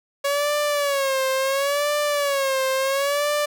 sawtooth tone with vibrato, 558 Hz, C#5, 11 cents sharp, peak -16 dBFS, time 0.24-3.46 s, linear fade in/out 10 ms, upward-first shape sine, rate 0.72 Hz, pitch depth 99 cents each way, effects none

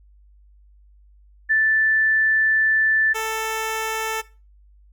sine / 10% pulse tone pair in turn, 1760 / 442 Hz, A6 / A4, 0 / +8 cents, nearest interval 2 octaves, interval 2392 cents, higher first, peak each -15 dBFS, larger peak neither, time 1.49-3.14 / 3.14-4.22 s, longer first, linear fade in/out 20 ms, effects noise-tail reverb RT60 0.3 s tail -18 dB re dry + added 50 Hz sine -49 dBFS peak until 4.92 s

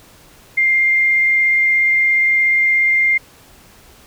sine tone with vibrato, 2107 Hz, C7, 12 cents sharp, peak -11 dBFS, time 0.57-3.18 s, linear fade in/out 10 ms, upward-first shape triangle, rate 17 Hz, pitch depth 8 cents each way, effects pink hiss -46 dBFS RMS until 4.06 s

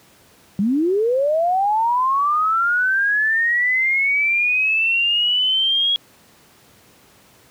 sine linear sweep, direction up, 186.8 to 3322 Hz, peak -15 dBFS, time 0.59-5.96 s, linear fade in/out 0 ms, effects pink hiss -51 dBFS RMS until 7.5 s + high-pass 100 Hz 12 dB/octave

